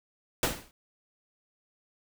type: noise with exponential decay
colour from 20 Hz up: pink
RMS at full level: -23 dBFS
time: 0.43-0.71 s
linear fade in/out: 1 ms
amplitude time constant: 59 ms
effects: none